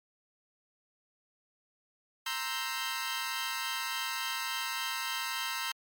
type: chord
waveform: 15% pulse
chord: C dominant seventh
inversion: third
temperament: equal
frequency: 932.3 / 1046.5 / 1318.5 / 1568 Hz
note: Bb5 / C6 / E6 / G6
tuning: 0 / 0 / 0 / 0 cents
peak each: -32 dBFS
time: 2.26-5.72 s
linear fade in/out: 5 ms
effects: MP3 96 kbps